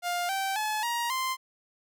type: tone with pitch steps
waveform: sawtooth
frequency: 704 / 776.6 / 856.8 / 945.2 / 1042.7 Hz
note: F5 / G5 / A5 / A#5 / C6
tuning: +14 / -16 / -46 / +24 / -6 cents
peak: -24 dBFS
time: 0.02-1.37 s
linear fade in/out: 50 ms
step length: 270 ms
effects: none